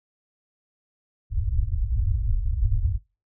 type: low-pass noise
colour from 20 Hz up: pink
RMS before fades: -23 dBFS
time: 1.3-2.99 s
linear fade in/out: 50 ms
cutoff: 110 Hz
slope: 96 dB/octave
effects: noise-tail reverb RT60 0.3 s tail -23 dB re dry